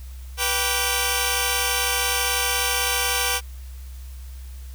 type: tone cluster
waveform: 10% pulse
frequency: 489.2 / 782 / 1157 / 2728 / 3072 Hz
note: B4 / G5 / D6 / F7 / G7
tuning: -16 / -4 / -26 / -41 / -36 cents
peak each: -19 dBFS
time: 0.37-3.41 s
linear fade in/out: 50 ms
effects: added 64 Hz sine -34 dBFS peak until 4.74 s + white hiss -51 dBFS RMS until 4.74 s